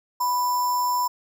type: tone with sample-and-hold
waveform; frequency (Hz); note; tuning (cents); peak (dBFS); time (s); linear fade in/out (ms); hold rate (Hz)
sine; 987.8; B5; 0; -20; 0.2-1.08; 10; 6300
effects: none